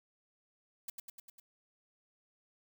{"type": "noise with echo", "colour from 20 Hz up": "blue", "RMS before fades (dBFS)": -40, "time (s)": [0.88, 0.9], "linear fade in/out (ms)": 5, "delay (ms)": 100, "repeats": 5, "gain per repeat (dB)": -3, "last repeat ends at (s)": 1.4, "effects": []}